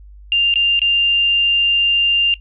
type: tone with dropouts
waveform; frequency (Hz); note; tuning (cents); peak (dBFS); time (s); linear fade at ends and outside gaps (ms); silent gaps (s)
sine; 2794; F7; 0; -11; 0.32-2.34; 1; 0.54-0.557 / 0.793-0.817
effects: noise-tail reverb RT60 0.1 s tail -18 dB re dry + added 50 Hz sine -37 dBFS peak until 2.4 s